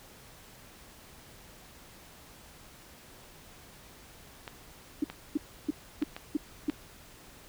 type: clicks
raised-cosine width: 0.3 ms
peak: -23 dBFS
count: 5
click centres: 4.478 / 5.1 / 6.024 / 6.165 / 6.698 s
type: tone bursts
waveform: sine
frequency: 297.2 Hz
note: D4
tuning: 21 cents sharp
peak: -24 dBFS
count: 6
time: 5.02-6.702 s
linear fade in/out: 5 ms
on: 22 ms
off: 310 ms
effects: pink hiss -53 dBFS RMS until 7.48 s